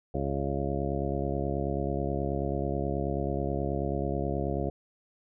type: harmonic tone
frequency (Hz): 69.3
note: C#2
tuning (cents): 0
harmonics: 1 / 2 / 3 / 4 / 5 / 6 / 8 / 9 / 10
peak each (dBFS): -34 / -34 / -37 / -38 / -36 / -36 / -37 / -41 / -38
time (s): 0.14-4.7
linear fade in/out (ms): 5
effects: none